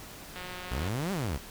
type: click train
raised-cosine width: 0.3 ms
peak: -25 dBFS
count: 96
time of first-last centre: 0.36-0.885 s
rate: 181 Hz
type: exponential two-way sweep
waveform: sawtooth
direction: up then down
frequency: 57.4 to 206.4 to 61.2 Hz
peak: -26 dBFS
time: 0.71-1.38 s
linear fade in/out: 10 ms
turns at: 1.12 s
effects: pink hiss -46 dBFS RMS until 1.5 s